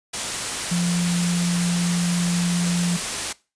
sine tone in noise, 174.61 Hz, F3, in tune, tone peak -19 dBFS, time 0.71-2.97 s, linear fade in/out 10 ms, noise white, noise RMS -26 dBFS, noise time 0.13-3.33 s, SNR +4 dB, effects noise-tail reverb RT60 0.3 s tail -21 dB re dry + resampled to 22050 Hz

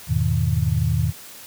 sine chord, E major seventh, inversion none, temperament equal, 82.41 / 103.83 / 123.47 / 155.56 Hz, E2 / G#2 / B2 / D#3, 0 / 0 / 0 / 0 cents, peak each -23 dBFS, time 0.07-1.13 s, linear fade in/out 50 ms, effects white hiss -41 dBFS RMS until 1.46 s

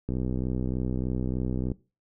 click train, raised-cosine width 3 ms, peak -17 dBFS, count 104, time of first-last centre 0.09-1.717 s, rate 63.3 Hz, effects noise-tail reverb RT60 0.3 s tail -20 dB re dry

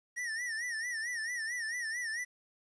square tone with vibrato, 1864.7 Hz, A#6, in tune, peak -35 dBFS, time 0.16-2.25 s, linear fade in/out 20 ms, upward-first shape sine, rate 4.5 Hz, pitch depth 110 cents each way, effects resampled to 22050 Hz + 11-bit

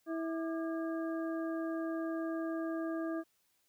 harmonic tone with a mistuned harmonic, 326.4 Hz, E4, 17 cents flat, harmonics 1 / 2 / 4 / 5, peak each -35 / -41 / -47 / -49 dBFS, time 0.06-3.24 s, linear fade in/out 50 ms, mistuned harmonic 4, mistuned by -150 cents, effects white hiss -75 dBFS RMS until 3.68 s

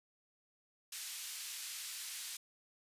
white band-pass noise, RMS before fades -45 dBFS, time 0.92-2.37 s, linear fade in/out 5 ms, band 2200 to 10000 Hz, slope 12 dB/octave, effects resampled to 32000 Hz

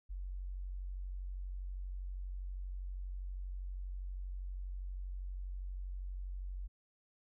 sine tone, 46.24 Hz, F#1, in tune, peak -39 dBFS, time 0.09-6.68 s, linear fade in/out 20 ms, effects none

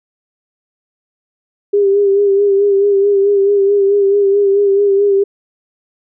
sine tone with vibrato, 400 Hz, G4, 35 cents sharp, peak -8 dBFS, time 1.73-5.24 s, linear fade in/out 10 ms, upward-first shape sine, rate 4.6 Hz, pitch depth 39 cents each way, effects none

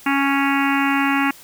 harmonic tone, 277.2 Hz, C#4, in tune, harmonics 1 / 3 / 4 / 5 / 6 / 7 / 8 / 9 / 10, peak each -19 / -24 / -25 / -26 / -27 / -27 / -28 / -29 / -29 dBFS, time 0.06-1.31 s, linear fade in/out 5 ms, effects white hiss -44 dBFS RMS until 1.43 s

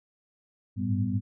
sine tone cluster, 99.7 / 104.5 / 111.7 / 195.5 / 248.2 Hz, G2 / G#2 / A2 / G3 / B3, +30 / +11 / +27 / -4 / +9 cents, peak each -31 dBFS, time 0.76-1.21 s, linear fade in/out 50 ms, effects none

